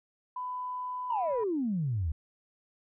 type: tone with pitch glide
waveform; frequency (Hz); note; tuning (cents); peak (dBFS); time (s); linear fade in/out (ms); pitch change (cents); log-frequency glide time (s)
sine; 1000 to 985.7; B5 to B5; +21 to -4; -33; 0.36-1.44; 5; -25; 1.09-1.3
type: exponential sweep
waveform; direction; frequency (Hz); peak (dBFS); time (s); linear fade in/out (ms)
sine; down; 987.8 to 72.3; -27; 1.1-2.12; 5
effects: tanh soft clip ceiling -21 dBFS